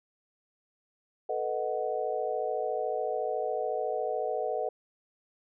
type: chord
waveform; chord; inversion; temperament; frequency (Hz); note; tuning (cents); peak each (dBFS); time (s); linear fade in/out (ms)
sine; B dominant seventh; third; equal; 440 / 493.9 / 622.3 / 740; A4 / B4 / D#5 / F#5; 0 / 0 / 0 / 0; -34; 1.29-4.69; 5
effects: none